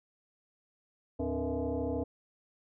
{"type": "tone with frequency modulation", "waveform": "sine", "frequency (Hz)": 109.5, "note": "A2", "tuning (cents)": -8, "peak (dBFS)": -30, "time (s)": [1.19, 2.04], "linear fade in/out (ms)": 10, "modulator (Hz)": 186, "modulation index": 2.9, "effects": []}